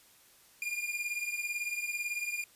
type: beating tone pair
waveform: 45% pulse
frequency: 2411 / 2429 Hz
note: D7 / D#7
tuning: +45 / -42 cents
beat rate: 18 Hz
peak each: -35 / -38 dBFS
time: 0.62-2.44 s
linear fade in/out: 2 ms
effects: white hiss -61 dBFS RMS until 2.55 s + resampled to 32000 Hz